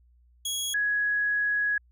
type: tone pair in turn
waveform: 20% pulse / sine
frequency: 3322 / 1671.1 Hz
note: G#7 / G#6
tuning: 0 / +10 cents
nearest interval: octave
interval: 1190 cents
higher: first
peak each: -23 dBFS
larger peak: neither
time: 0.45-0.74 / 0.74-1.78 s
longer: second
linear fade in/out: 5 ms
effects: added 60 Hz sine -57 dBFS peak until 1.91 s